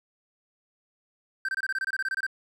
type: tone bursts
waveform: triangle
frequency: 1560 Hz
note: G6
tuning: 9 cents flat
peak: -24 dBFS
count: 14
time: 1.45-2.266 s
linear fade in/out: 2 ms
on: 36 ms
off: 24 ms
effects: none